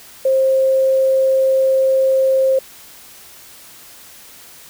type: tone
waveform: sine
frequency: 530 Hz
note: C5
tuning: 22 cents sharp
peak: -11 dBFS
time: 0.25-2.59 s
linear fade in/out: 5 ms
effects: white hiss -41 dBFS RMS until 4.69 s